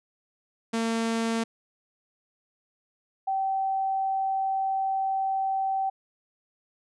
sawtooth / sine tone pair in turn, 227.5 / 772.3 Hz, A#3 / G5, -42 / -26 cents, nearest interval octave + major sixth, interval 2116 cents, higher second, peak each -21 / -24 dBFS, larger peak first, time 0.73-1.44 / 3.27-5.9 s, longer second, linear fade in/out 10 ms, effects resampled to 22050 Hz

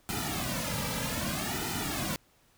pink noise with flanger, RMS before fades -33 dBFS, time 0.09-2.16 s, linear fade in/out 0 ms, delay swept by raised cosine 1.8 to 2.8 ms, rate 0.63 Hz, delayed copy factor -0.9, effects pink hiss -65 dBFS RMS until 2.57 s

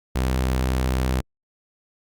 sawtooth tone, 64.1 Hz, C2, 35 cents flat, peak -16 dBFS, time 0.15-1.21 s, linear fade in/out 10 ms, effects Opus 48 kbps

